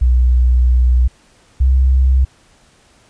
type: tone pair in turn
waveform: sine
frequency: 61.74 / 65.11 Hz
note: B1 / C2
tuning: 0 / -8 cents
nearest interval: minor second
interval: 92 cents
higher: second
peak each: -8 dBFS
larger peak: neither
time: 0.01-1.08 / 1.6-2.25 s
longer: first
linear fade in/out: 10 ms
effects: pink hiss -51 dBFS RMS until 3.09 s + resampled to 22050 Hz